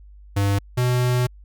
square tone pair in turn, 100 / 124.31 Hz, G2 / B2, +35 / +12 cents, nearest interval major third, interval 377 cents, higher second, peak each -18 dBFS, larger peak neither, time 0.36-0.59 / 0.77-1.27 s, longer second, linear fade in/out 10 ms, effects added 50 Hz sine -42 dBFS peak until 1.44 s

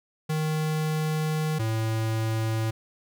square tone pair in turn, 155.56 / 111.28 Hz, D#3 / A2, 0 / +20 cents, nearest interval tritone, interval 580 cents, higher first, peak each -25 dBFS, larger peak neither, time 0.29-1.59 / 1.59-2.71 s, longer first, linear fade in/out 10 ms, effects none

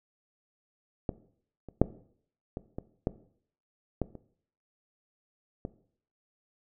clicks, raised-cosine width 2 ms, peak -16 / -29 / -6 / -21 / -22 / -13 / -15 / -30 / -21 dBFS, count 9, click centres 1.092 / 1.687 / 1.816 / 2.571 / 2.785 / 3.071 / 4.017 / 4.153 / 5.651 s, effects noise-tail reverb RT60 0.6 s tail -17 dB re dry

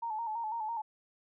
sine tone with vibrato, 895 Hz, A5, 29 cents sharp, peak -33 dBFS, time 0.02-0.82 s, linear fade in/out 10 ms, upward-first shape square, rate 6 Hz, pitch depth 63 cents each way, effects none

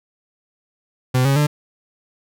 40% pulse tone with pitch steps, 127.6 / 137.55 / 148.28 Hz, C3 / C#3 / D3, -43 / -13 / +17 cents, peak -13 dBFS, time 1.14-1.47 s, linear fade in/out 10 ms, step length 110 ms, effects none

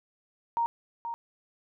sine tone with echo, 932.3 Hz, A#5, in tune, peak -24 dBFS, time 0.57-0.66 s, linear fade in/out 0 ms, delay 480 ms, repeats 1, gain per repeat -8 dB, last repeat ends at 1.14 s, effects none

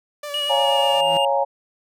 sawtooth tone with vibrato, 582 Hz, D5, 16 cents flat, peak -25 dBFS, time 0.23-1.01 s, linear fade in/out 5 ms, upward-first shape sine, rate 8.4 Hz, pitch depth 29 cents each way
triangle tone with pitch glide, 2900 to 2819 Hz, F#7 to F7, -35 to +16 cents, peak -20 dBFS, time 0.34-1.25 s, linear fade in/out 2 ms, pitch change -49 cents, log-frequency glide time 0.49-1.01 s
sine chord, Bb minor seventh, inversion first, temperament equal, 554.4 / 698.5 / 830.6 / 932.3 Hz, Db5 / F5 / Ab5 / Bb5, 0 / 0 / 0 / 0 cents, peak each -20 / -25 / -22 / -24 dBFS, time 0.49-1.45 s, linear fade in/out 20 ms
sawtooth tone with exponential growth, 164.1 Hz, E3, 8 cents flat, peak -25 dBFS, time 0.77-1.17 s, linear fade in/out 0 ms, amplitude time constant 85 ms
effects none

